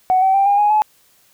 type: tone with pitch steps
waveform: sine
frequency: 745 / 765.5 / 786.6 / 808.2 / 830.5 / 853.3 Hz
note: F#5 / G5 / G5 / G#5 / G#5 / G#5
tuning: +12 / -41 / +6 / -47 / 0 / +47 cents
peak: -10 dBFS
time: 0.1-0.82 s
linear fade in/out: 0 ms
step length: 120 ms
effects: tanh soft clip ceiling -6 dBFS + white hiss -55 dBFS RMS until 1.33 s